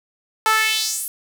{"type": "tone with high-pass filter sweep", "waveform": "sawtooth", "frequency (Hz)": 437.2, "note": "A4", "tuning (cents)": -11, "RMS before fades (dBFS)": -20, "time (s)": [0.46, 1.08], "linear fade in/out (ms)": 0, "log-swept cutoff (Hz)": [1000, 12000], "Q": 2.6, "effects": []}